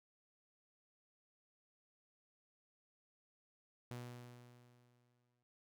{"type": "tone with exponential decay", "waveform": "sawtooth", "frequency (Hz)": 121.9, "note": "B2", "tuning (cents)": -22, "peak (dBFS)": -40, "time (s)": [3.91, 5.43], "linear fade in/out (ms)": 0, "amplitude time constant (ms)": 330, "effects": []}